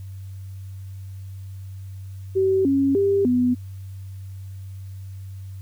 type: tone with pitch steps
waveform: sine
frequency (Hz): 382.4 / 274.6 / 396.8 / 248.1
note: G4 / C#4 / G4 / B3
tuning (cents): -43 / -16 / +21 / +8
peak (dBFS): -16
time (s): 2.35-3.55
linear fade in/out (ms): 20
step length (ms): 300
effects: added 96 Hz sine -33 dBFS peak until 5.61 s + white hiss -58 dBFS RMS until 5.61 s